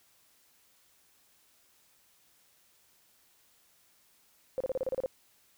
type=tone bursts; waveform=sine; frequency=522 Hz; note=C5; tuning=4 cents flat; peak=-28 dBFS; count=9; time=4.58-5.06 s; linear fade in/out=0 ms; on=24 ms; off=33 ms; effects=white hiss -66 dBFS RMS until 5.57 s